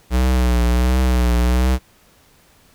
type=tone with vibrato; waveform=square; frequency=61.74 Hz; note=B1; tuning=in tune; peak=-14 dBFS; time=0.1-1.79 s; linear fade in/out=50 ms; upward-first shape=triangle; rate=1.4 Hz; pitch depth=69 cents each way; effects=pink hiss -53 dBFS RMS until 2.74 s